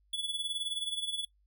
square tone with tremolo, 3420 Hz, A7, 50 cents flat, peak -31 dBFS, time 0.13-1.25 s, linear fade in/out 5 ms, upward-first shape sine, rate 19 Hz, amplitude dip 70%, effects noise-tail reverb RT60 0.1 s tail -21 dB re dry + added 50 Hz sine -66 dBFS peak until 1.46 s

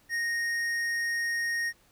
sine tone with tanh clipping, 1861 Hz, A#6, 3 cents flat, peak -29 dBFS, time 0.09-1.73 s, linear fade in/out 50 ms, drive 12 dB, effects pink hiss -63 dBFS RMS until 1.91 s

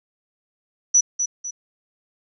sine tone with echo, 5920 Hz, F#8, in tune, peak -11 dBFS, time 0.94-1.01 s, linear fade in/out 10 ms, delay 250 ms, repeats 2, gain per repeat -8 dB, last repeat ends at 1.51 s, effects none

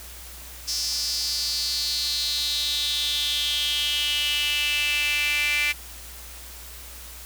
sawtooth tone with high-pass filter sweep, 293.7 Hz, D4, in tune, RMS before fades -25 dBFS, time 0.67-5.73 s, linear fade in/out 20 ms, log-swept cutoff 5300 to 2300 Hz, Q 6.2, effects added 60 Hz sine -43 dBFS peak until 7.25 s + white hiss -42 dBFS RMS until 7.25 s

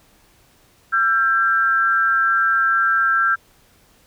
sine tone pair together, 1348.9 / 1589 Hz, E6 / G6, +39 / +23 cents, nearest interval minor third, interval 284 cents, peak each -17 dBFS, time 0.92-3.36 s, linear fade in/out 20 ms, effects pink hiss -55 dBFS RMS until 4.06 s

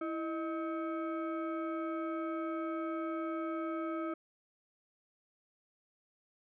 sine tone with frequency modulation, 328.7 Hz, E4, 5 cents flat, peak -34 dBFS, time 0.01-4.14 s, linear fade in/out 5 ms, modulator 951 Hz, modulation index 0.96, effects none

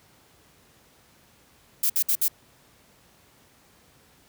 violet noise bursts, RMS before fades -22 dBFS, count 4, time 1.83-2.282 s, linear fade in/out 5 ms, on 68 ms, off 60 ms, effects pink hiss -58 dBFS RMS until 4.28 s + high-pass 60 Hz 12 dB/octave

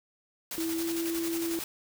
white noise with tremolo, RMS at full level -36 dBFS, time 0.51-1.64 s, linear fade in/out 2 ms, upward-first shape square, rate 11 Hz, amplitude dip 40%
sine tone with pitch glide, 328.1 to 333.4 Hz, E4 to E4, -8 to +20 cents, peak -29 dBFS, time 0.58-1.59 s, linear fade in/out 0 ms, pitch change +28 cents, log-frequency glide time 0.76-0.82 s
effects none

